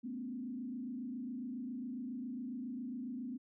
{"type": "tone with frequency modulation", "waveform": "sine", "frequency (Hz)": 248.1, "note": "B3", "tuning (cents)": 8, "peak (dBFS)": -39, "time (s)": [0.03, 3.38], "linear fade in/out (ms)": 20, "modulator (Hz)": 27.3, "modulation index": 1, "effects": []}